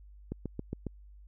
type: click train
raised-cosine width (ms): 3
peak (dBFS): -22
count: 5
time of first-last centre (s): 0.32-0.867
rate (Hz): 7.31
effects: added 50 Hz sine -50 dBFS peak until 1.27 s